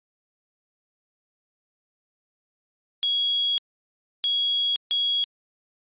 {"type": "tone bursts at uneven times", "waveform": "sine", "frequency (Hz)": 3322, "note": "G#7", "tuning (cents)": 0, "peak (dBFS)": -20, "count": 3, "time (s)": [[3.03, 3.58], [4.24, 4.76], [4.91, 5.24]], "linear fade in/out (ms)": 0, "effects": ["resampled to 8000 Hz"]}